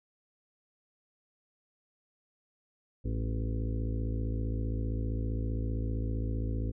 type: harmonic tone with a mistuned harmonic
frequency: 55.3 Hz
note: A1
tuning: 9 cents sharp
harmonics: 1 / 2 / 4 / 5 / 6 / 7 / 8 / 9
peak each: -32 / -34 / -42 / -41 / -48 / -49 / -49 / -48 dBFS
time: 3.04-6.72 s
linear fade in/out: 20 ms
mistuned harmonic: 8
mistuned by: -40 cents
effects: none